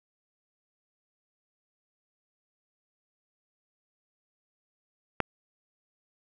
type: click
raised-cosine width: 0.5 ms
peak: -9 dBFS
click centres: 5.203 s
effects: none